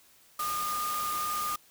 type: tone in noise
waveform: sine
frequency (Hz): 1218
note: D#6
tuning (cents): -37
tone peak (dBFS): -30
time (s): 0.39-1.56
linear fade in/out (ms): 5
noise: white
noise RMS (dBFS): -37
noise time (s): 0.39-1.56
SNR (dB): +4
effects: white hiss -60 dBFS RMS until 1.7 s